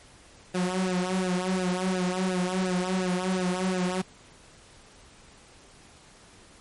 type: tone with flanger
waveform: sawtooth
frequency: 183.8 Hz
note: F#3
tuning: 11 cents flat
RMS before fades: -27 dBFS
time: 0.54-4.02 s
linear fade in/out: 10 ms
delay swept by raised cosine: 0.9 to 5 ms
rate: 2.8 Hz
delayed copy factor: -1
effects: pink hiss -53 dBFS RMS until 6.6 s + MP3 48 kbps